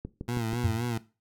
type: click train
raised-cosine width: 3 ms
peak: -22 dBFS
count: 4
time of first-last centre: 0.05-0.532 s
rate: 6.22 Hz
type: tone with vibrato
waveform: 20% pulse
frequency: 116.54 Hz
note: A#2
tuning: in tune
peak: -24 dBFS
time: 0.28-0.98 s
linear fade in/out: 5 ms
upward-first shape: sine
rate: 3.9 Hz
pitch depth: 81 cents each way
type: tone with exponential decay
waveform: sine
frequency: 92.5 Hz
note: F#2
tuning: in tune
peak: -21 dBFS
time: 0.64-0.91 s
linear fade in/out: 5 ms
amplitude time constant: 58 ms
effects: noise-tail reverb RT60 0.3 s tail -17 dB re dry